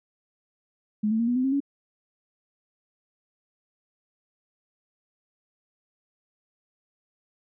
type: tone with pitch steps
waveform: sine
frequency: 211.7 / 221.8 / 232.5 / 243.6 / 255.3 / 267.5 / 280.3 Hz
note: G#3 / A3 / A#3 / B3 / C4 / C4 / C#4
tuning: +33 / +14 / -4 / -24 / -42 / +38 / +19 cents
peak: -21 dBFS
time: 1.03-1.604 s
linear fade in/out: 10 ms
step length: 82 ms
effects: none